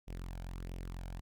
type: tone with flanger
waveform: sawtooth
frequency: 44.04 Hz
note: F1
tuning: 15 cents sharp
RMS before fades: -43 dBFS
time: 0.07-1.21 s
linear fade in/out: 20 ms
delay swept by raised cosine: 0.34 to 1.32 ms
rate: 1.5 Hz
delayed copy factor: +0.55
effects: none